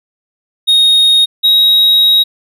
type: tone pair in turn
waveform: triangle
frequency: 3729 / 3803 Hz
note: A#7 / A#7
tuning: 0 / +34 cents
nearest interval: unison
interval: 34 cents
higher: second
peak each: -4 dBFS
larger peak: neither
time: 0.67-1.26 / 1.43-2.24 s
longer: second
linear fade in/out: 20 ms
effects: none